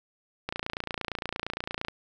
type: click train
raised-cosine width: 0.3 ms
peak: -15 dBFS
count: 41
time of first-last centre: 0.49-1.884 s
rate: 28.7 Hz
effects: none